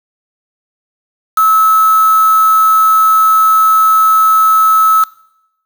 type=tone with quantisation; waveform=sine; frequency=1300 Hz; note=E6; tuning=24 cents flat; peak=-6 dBFS; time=1.37-5.04 s; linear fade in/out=5 ms; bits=3; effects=noise-tail reverb RT60 0.8 s tail -21 dB re dry